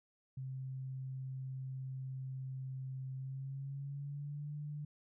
sine tone with pitch glide, 131.7 to 147.83 Hz, C3 to D3, +12 to +12 cents, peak -40 dBFS, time 0.37-4.85 s, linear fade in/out 5 ms, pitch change +200 cents, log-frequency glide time 3.15-4.53 s, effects none

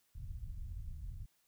pink low-pass noise, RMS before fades -44 dBFS, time 0.15-1.26 s, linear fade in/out 5 ms, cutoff 110 Hz, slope 24 dB/octave, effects white hiss -75 dBFS RMS until 1.47 s

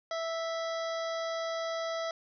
harmonic tone with a mistuned harmonic, 658 Hz, E5, 3 cents flat, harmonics 1 / 2 / 3 / 5 / 6 / 7 / 8 / 9, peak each -33 / -39 / -43 / -47 / -49 / -50 / -51 / -52 dBFS, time 0.11-2.11 s, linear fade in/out 2 ms, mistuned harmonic 7, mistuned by +59 cents, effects none

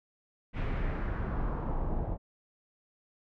brown noise with low-pass filter sweep, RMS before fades -32 dBFS, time 0.53-2.18 s, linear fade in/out 50 ms, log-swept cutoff 2500 to 720 Hz, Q 1.9, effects none

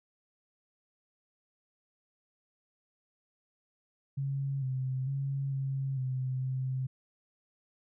sine tone with pitch steps, 137.6 / 130.4 / 137.5 / 135.4 / 129.5 / 130.5 Hz, C#3 / C3 / C#3 / C#3 / C3 / C3, -12 / -5 / -14 / -40 / -17 / -4 cents, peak -30 dBFS, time 4.17-6.87 s, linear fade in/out 10 ms, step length 450 ms, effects none

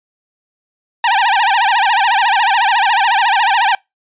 sawtooth tone with vibrato, 862 Hz, A5, 36 cents flat, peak -6 dBFS, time 1.04-3.75 s, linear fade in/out 2 ms, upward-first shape sine, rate 14 Hz, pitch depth 200 cents each way, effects noise-tail reverb RT60 0.2 s tail -25 dB re dry + resampled to 8000 Hz

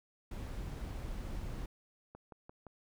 brown noise, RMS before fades -41 dBFS, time 0.31-1.66 s, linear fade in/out 5 ms
click train, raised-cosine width 1 ms, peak -36 dBFS, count 4, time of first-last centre 2.15-2.667 s, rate 5.8 Hz
effects none

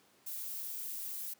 violet noise, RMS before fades -41 dBFS, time 0.26-1.34 s, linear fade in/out 10 ms, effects pink hiss -66 dBFS RMS until 1.39 s + high-pass 200 Hz 12 dB/octave

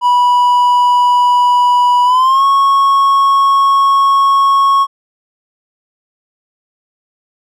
triangle tone with pitch glide, 980 to 1100 Hz, B5 to C#6, -14 to -14 cents, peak -5 dBFS, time 0.01-4.87 s, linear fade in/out 50 ms, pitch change +200 cents, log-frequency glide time 2.04-2.44 s, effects none

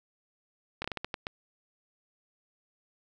slowing click train, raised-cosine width 0.3 ms, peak -17 dBFS, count 8, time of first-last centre 0.82-1.269 s, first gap 24 ms, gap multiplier 1.32, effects none

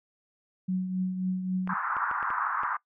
sine tone with tremolo, 185.2 Hz, F#3, 2 cents sharp, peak -24 dBFS, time 0.68-1.74 s, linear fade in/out 10 ms, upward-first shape triangle, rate 3.7 Hz, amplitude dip 55%
clicks, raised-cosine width 0.5 ms, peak -24 dBFS, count 6, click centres 1.675 / 1.967 / 2.113 / 2.228 / 2.304 / 2.634 s
white band-pass noise, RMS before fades -30 dBFS, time 1.69-2.77 s, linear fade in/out 5 ms, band 930 to 1500 Hz, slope 48 dB/octave
effects noise-tail reverb RT60 0.1 s tail -20 dB re dry

